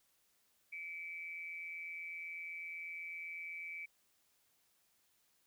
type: tone with amplitude modulation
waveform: sine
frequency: 2301 Hz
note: D7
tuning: 36 cents flat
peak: -40 dBFS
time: 0.72-3.86 s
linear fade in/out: 10 ms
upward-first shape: sine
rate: 168 Hz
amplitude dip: 60%
effects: white hiss -75 dBFS RMS until 5.46 s